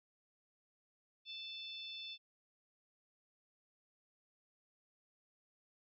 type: harmonic tone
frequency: 880 Hz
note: A5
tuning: in tune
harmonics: 3 / 4 / 5 / 6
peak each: -52 / -46 / -57 / -57 dBFS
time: 1.25-2.18 s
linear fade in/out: 50 ms
effects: none